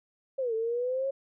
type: exponential two-way sweep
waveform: sine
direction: down then up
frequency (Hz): 551 to 440 to 551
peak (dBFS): -27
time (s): 0.38-1.11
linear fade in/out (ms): 10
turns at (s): 0.54
effects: none